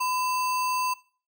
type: tone with sample-and-hold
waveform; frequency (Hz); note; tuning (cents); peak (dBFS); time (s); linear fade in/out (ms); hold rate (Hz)
sine; 1009; B5; +37; -24; 0-0.94; 10; 3675
effects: noise-tail reverb RT60 0.4 s tail -20 dB re dry